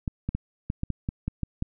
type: clicks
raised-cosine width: 5 ms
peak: -15 dBFS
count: 10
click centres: 0.078 / 0.29 / 0.35 / 0.701 / 0.834 / 0.903 / 1.089 / 1.28 / 1.433 / 1.624 s
effects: none